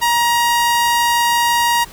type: tone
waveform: sawtooth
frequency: 946 Hz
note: A#5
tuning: 25 cents sharp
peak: -9 dBFS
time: 0.01-1.85 s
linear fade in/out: 20 ms
effects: pink hiss -39 dBFS RMS until 1.92 s